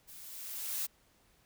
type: noise with level ramp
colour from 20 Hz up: blue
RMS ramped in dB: -52 to -34 dBFS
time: 0.07-0.87 s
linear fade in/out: 20 ms
effects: pink hiss -68 dBFS RMS until 1.45 s